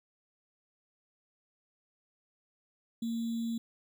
sine tone with sample-and-hold, 230 Hz, A#3, 23 cents flat, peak -31 dBFS, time 3.02-3.58 s, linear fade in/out 5 ms, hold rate 3675 Hz, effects none

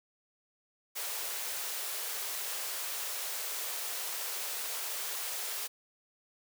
white high-pass noise, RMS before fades -37 dBFS, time 0.95-5.68 s, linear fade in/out 20 ms, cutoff 390 Hz, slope 48 dB/octave, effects none

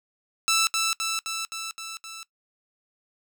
10% pulse tone with echo, 1323 Hz, E6, 6 cents sharp, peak -12 dBFS, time 0.48-0.67 s, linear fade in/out 0 ms, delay 260 ms, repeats 6, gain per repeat -3 dB, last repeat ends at 2.23 s, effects noise-tail reverb RT60 0.1 s tail -19 dB re dry

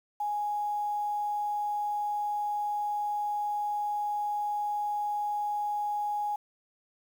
sine tone with quantisation, 830.6 Hz, G#5, in tune, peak -28 dBFS, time 0.2-6.36 s, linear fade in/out 5 ms, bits 9, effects none

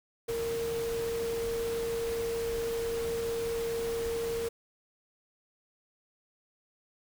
sine tone in noise, 461.9 Hz, A#4, 16 cents flat, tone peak -30 dBFS, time 0.28-4.49 s, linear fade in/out 10 ms, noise pink, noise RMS -41 dBFS, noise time 0.28-4.49 s, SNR +8 dB, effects none

